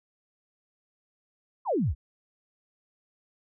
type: exponential sweep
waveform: sine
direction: down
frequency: 1156 to 52.1 Hz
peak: -23 dBFS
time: 1.65-1.95 s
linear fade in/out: 50 ms
effects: none